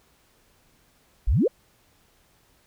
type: exponential sweep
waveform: sine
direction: up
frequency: 38.76 to 590 Hz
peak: -17 dBFS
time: 1.27-1.48 s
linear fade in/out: 10 ms
effects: pink hiss -62 dBFS RMS until 2.66 s